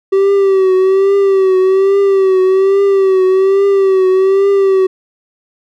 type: tone with vibrato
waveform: triangle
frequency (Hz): 385.4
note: G4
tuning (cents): -29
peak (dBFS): -5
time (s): 0.12-4.87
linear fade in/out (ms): 10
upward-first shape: triangle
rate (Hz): 1.2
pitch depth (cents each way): 63
effects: none